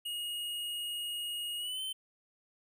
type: tone with pitch glide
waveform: square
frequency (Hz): 2874 to 3080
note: F7 to G7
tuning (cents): +49 to -31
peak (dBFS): -36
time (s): 0.05-1.93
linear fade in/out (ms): 10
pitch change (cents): +120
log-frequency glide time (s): 1.58-1.81
effects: none